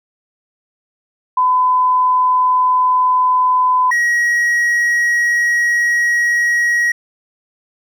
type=tone pair in turn; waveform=sine / triangle; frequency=1009 / 1901 Hz; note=B5 / A#6; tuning=+37 / +33 cents; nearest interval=major seventh; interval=1096 cents; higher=second; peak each=-10 dBFS; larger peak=neither; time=1.37-3.91 / 3.91-6.92 s; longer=second; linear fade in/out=5 ms; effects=none